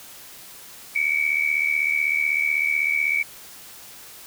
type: tone pair together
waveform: sine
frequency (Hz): 2234 / 2310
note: C#7 / D7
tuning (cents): +13 / -29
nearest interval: minor second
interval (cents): 58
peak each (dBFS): -22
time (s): 0.95-3.23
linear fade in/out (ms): 10
effects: white hiss -43 dBFS RMS until 4.26 s